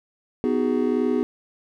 triangle chord, G# minor seventh, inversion first, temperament just, 249.2 / 311.5 / 373.8 / 415.3 Hz, B3 / D#4 / F#4 / G#4, +16 / +2 / +18 / 0 cents, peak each -21 / -25 / -24 / -23 dBFS, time 0.44-1.23 s, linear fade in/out 0 ms, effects none

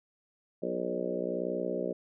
harmonic tone with a mistuned harmonic, 61.3 Hz, B1, 12 cents flat, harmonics 3 / 4 / 5 / 6 / 7 / 8 / 9 / 10, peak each -40 / -40 / -41 / -37 / -37 / -40 / -37 / -39 dBFS, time 0.62-1.93 s, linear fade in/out 10 ms, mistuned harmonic 8, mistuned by +17 cents, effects none

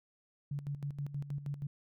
sine tone with tremolo, 142.6 Hz, C#3, 49 cents sharp, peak -34 dBFS, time 0.51-1.67 s, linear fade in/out 5 ms, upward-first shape square, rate 6.3 Hz, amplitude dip 70%, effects none

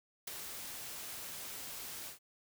white noise with ADSR envelope, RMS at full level -38 dBFS, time 0.27-2.19 s, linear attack 7 ms, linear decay 8 ms, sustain -7 dB, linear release 120 ms, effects none

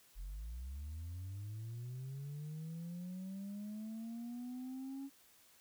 sine linear sweep, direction up, 40.92 to 277.2 Hz, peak -40 dBFS, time 0.15-5.1 s, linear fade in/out 50 ms, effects tanh soft clip ceiling -41 dBFS + white hiss -66 dBFS RMS until 5.6 s

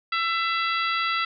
harmonic tone with a mistuned harmonic, 669 Hz, E5, 25 cents sharp, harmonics 2 / 3 / 4 / 5 / 6 / 7, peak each -25 / -29 / -31 / -33 / -35 / -36 dBFS, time 0.12-1.25 s, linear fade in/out 5 ms, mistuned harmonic 6, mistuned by -33 cents, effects none

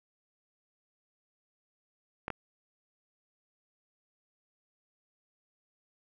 clicks, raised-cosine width 0.5 ms, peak -19 dBFS, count 2, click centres 2.281 / 2.303 s, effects none

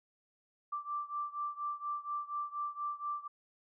sine beating tone pair, 1173 / 1177.2 Hz, D6 / D6, -2 / +4 cents, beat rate 4.2 Hz, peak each -38 / -40 dBFS, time 0.72-3.28 s, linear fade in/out 10 ms, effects none

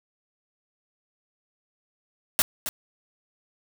white noise with echo, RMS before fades -20 dBFS, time 2.39-2.42 s, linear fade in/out 0 ms, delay 270 ms, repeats 1, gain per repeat -10 dB, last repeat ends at 2.69 s, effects none

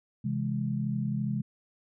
sine chord, C augmented, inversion none, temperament equal with one note detuned, 132.95 / 164.81 / 207.7 Hz, C3 / E3 / G#3, +28 / 0 / 0 cents, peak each -31 / -35 / -31 dBFS, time 0.24-1.42 s, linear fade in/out 10 ms, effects none

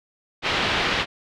white low-pass noise, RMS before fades -23 dBFS, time 0.42-1.06 s, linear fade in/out 50 ms, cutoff 3600 Hz, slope 24 dB/octave, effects none

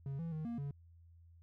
triangle tone with pitch steps, 137.4 / 166 / 156.3 / 234.7 / 141.4 Hz, C#3 / E3 / D#3 / A#3 / C#3, -15 / +12 / +8 / +12 / +35 cents, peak -36 dBFS, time 0.06-0.71 s, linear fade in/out 2 ms, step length 130 ms, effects added 84 Hz sine -58 dBFS peak until 1.42 s

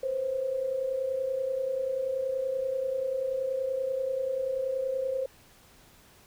sine tone pair together, 499.6 / 530 Hz, B4 / C5, +20 / +22 cents, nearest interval minor second, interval 102 cents, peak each -35 / -28 dBFS, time 0.03-5.26 s, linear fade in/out 5 ms, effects pink hiss -57 dBFS RMS until 6.26 s

